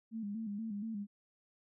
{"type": "tone with vibrato", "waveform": "sine", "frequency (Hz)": 213.5, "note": "G#3", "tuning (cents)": 48, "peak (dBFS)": -37, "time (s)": [0.11, 1.07], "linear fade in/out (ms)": 50, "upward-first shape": "square", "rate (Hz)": 4.2, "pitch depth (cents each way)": 84, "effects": []}